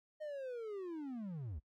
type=linear sweep; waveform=triangle; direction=down; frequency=622.3 to 63.3 Hz; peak=-39 dBFS; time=0.2-1.6 s; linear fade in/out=20 ms; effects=noise-tail reverb RT60 0.1 s tail -24 dB re dry + AAC 64 kbps